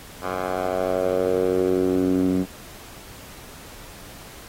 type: tone with band-pass filter sweep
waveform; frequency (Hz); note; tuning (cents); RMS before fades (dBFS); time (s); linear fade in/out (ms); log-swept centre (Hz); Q
10% pulse; 92.5; F#2; 0; -22; 0.21-2.46; 50; 980 to 230; 3.1
effects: pink hiss -43 dBFS RMS until 4.48 s + AAC 48 kbps